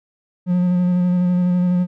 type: tone with vibrato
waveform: triangle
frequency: 179 Hz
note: F3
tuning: 43 cents sharp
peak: -12 dBFS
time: 0.46-1.87 s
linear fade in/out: 50 ms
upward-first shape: square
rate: 12 Hz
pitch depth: 14 cents each way
effects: none